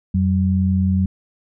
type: tone pair together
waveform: sine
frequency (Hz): 89.27 / 189.4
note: F2 / F#3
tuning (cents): +38 / +41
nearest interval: octave + minor second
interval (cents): 1303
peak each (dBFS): -17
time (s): 0.14-1.06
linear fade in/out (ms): 5
effects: none